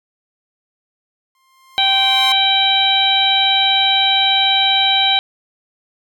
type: tone with exponential growth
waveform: sawtooth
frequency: 1055 Hz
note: C6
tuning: 14 cents sharp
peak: -16 dBFS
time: 1.35-2.32 s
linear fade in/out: 1 ms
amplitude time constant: 210 ms
type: harmonic tone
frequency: 779 Hz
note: G5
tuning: 11 cents flat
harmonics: 1 / 2 / 3 / 4 / 5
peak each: -18 / -26 / -21 / -17 / -15 dBFS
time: 1.78-5.19 s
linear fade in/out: 0 ms
effects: none